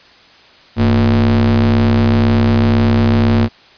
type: ring-modulated tone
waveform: square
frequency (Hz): 65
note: C2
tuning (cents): -11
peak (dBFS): -7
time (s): 0.76-3.49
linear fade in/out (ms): 50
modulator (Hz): 164
effects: white hiss -44 dBFS RMS until 3.77 s + resampled to 11025 Hz